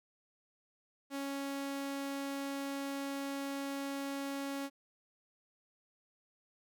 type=tone; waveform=sawtooth; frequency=277.2 Hz; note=C#4; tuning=in tune; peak=-33 dBFS; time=1.1-4.7 s; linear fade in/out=50 ms; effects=none